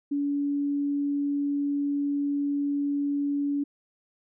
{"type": "tone", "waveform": "sine", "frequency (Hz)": 285.2, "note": "C#4", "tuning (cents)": 49, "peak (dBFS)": -24, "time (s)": [0.11, 3.64], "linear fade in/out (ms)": 10, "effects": []}